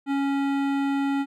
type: tone with hard clipping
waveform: sine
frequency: 277.5 Hz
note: C#4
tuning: 2 cents sharp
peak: -24 dBFS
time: 0.06-1.26 s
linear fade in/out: 50 ms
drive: 16 dB
effects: none